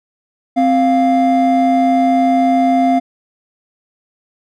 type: tone pair together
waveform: triangle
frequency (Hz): 261.6 / 698.4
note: C4 / F5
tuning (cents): 0 / 0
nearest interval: octave + perfect fourth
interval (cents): 1700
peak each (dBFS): -10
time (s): 0.56-3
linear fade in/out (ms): 20
effects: tanh soft clip ceiling -1 dBFS